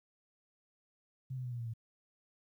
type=tone with pitch steps; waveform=sine; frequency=130.81 / 127.16 / 123.61 / 120.16 / 116.81 / 113.55 Hz; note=C3 / C3 / B2 / B2 / A#2 / A#2; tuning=0 / -49 / +2 / -47 / +4 / -45 cents; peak=-37 dBFS; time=1.3-1.738 s; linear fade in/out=10 ms; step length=73 ms; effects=12-bit